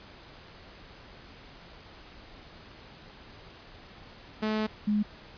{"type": "tone pair in turn", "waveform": ["sawtooth", "sine"], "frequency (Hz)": [215.9, 209.3], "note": ["A3", "G#3"], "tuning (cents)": [-33, 14], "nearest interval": "minor second", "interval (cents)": 53, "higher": "first", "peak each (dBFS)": -23, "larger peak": "neither", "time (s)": [[4.42, 4.67], [4.87, 5.03]], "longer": "first", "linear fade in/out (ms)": 10, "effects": ["pink hiss -50 dBFS RMS until 5.37 s", "resampled to 11025 Hz"]}